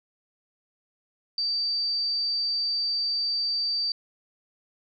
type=tone; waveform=sine; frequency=4641 Hz; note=D8; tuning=21 cents flat; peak=-24 dBFS; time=1.38-3.92 s; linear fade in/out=2 ms; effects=none